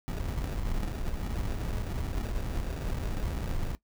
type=noise with sample-and-hold; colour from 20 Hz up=brown; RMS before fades=-32 dBFS; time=0.08-3.75 s; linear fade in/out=0 ms; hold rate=1050 Hz; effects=noise-tail reverb RT60 0.1 s tail -18 dB re dry